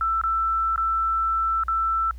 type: tone with dropouts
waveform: sine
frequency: 1330 Hz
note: E6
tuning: 15 cents sharp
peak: -20 dBFS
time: 0.01-2.11 s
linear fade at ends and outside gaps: 1 ms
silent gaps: 0.214-0.237 / 0.76-0.778 / 1.636-1.682 s
effects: added 60 Hz sine -35 dBFS peak until 2.18 s + pink hiss -61 dBFS RMS until 2.18 s